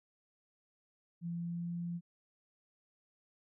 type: tone with pitch glide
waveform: sine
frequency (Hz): 170.5 to 172.18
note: F3 to F3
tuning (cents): -41 to -24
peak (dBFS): -36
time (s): 1.21-2.01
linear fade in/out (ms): 50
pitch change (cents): +17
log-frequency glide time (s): 1.35-1.74
effects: none